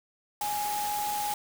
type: tone in noise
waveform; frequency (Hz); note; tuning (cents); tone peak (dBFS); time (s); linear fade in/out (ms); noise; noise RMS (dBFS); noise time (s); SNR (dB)
sine; 830.6; G#5; 0; -29; 0.41-1.34; 2; white; -36; 0.41-1.34; +4
effects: none